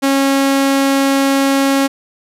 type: tone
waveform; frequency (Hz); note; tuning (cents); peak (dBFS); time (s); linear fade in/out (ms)
sawtooth; 273.7; C#4; -22; -7; 0.02-1.88; 20
effects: resampled to 32000 Hz